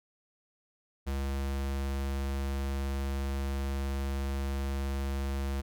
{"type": "tone", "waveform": "square", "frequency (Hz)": 68.5, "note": "C#2", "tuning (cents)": -20, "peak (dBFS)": -31, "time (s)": [1.06, 5.62], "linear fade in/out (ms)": 20, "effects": []}